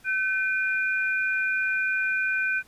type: tone pair together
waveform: sine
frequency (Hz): 1527 / 2424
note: G6 / D#7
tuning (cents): -46 / -46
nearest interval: minor sixth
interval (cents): 800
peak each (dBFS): -24 / -28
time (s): 0.04-2.63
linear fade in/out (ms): 50
effects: pink hiss -57 dBFS RMS until 2.67 s + resampled to 32000 Hz